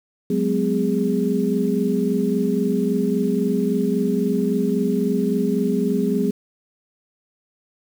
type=tone cluster; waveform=sine; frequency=184.7 / 208.4 / 253.4 / 411 Hz; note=F#3 / G#3 / B3 / G#4; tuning=-3 / +6 / +45 / -18 cents; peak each=-23 dBFS; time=0.3-6.31 s; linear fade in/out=5 ms; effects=7-bit